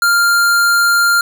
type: tone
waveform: square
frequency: 1396.9 Hz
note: F6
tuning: in tune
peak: -10 dBFS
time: 0.02-1.21 s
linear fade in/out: 2 ms
effects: none